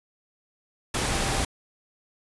sine tone in noise, 784 Hz, G5, in tune, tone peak -35 dBFS, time 1.08-1.44 s, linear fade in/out 5 ms, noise pink, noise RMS -26 dBFS, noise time 0.94-1.45 s, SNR -12 dB, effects resampled to 24000 Hz

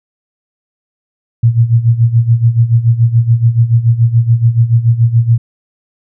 sine tone with tremolo, 116.54 Hz, A#2, in tune, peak -3 dBFS, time 1.43-5.38 s, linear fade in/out 5 ms, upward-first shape sine, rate 7 Hz, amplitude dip 80%, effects none

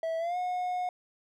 triangle tone with pitch glide, 653 to 724.5 Hz, E5 to F#5, -17 to -37 cents, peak -27 dBFS, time 0.03-0.89 s, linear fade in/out 2 ms, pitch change +180 cents, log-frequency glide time 0.18-0.37 s, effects none

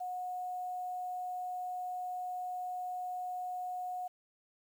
sine tone with quantisation, 728 Hz, F#5, 28 cents flat, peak -36 dBFS, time 0-4.08 s, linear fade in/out 10 ms, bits 10, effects none

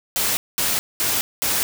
white noise bursts, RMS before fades -21 dBFS, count 4, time 0.16-1.63 s, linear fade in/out 0 ms, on 210 ms, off 210 ms, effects none

